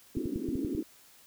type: band-pass noise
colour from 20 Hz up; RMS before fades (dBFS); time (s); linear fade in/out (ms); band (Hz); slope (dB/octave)
pink; -34; 0.15-0.83; 5; 240 to 370; 48
type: clicks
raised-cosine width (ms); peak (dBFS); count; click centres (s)
5; -24; 7; 0.169 / 0.257 / 0.359 / 0.488 / 0.555 / 0.648 / 0.75
effects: white hiss -58 dBFS RMS until 1.26 s